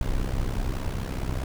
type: noise with amplitude modulation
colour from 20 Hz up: brown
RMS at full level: -24 dBFS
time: 0.01-1.44 s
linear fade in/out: 2 ms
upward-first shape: sine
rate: 64.8 Hz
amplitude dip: 80%
effects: none